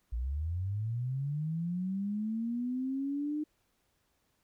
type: linear sweep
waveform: sine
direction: up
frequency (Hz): 55 to 305.5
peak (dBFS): -31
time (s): 0.12-3.44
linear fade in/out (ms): 10
effects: pink hiss -75 dBFS RMS until 4.43 s